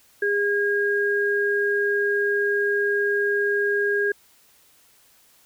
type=tone pair together; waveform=sine; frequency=407.6 / 1629.5 Hz; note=G#4 / G#6; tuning=-32 / -33 cents; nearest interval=2 octaves; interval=2399 cents; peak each=-22 dBFS; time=0.22-4.12 s; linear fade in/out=5 ms; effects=white hiss -57 dBFS RMS until 5.45 s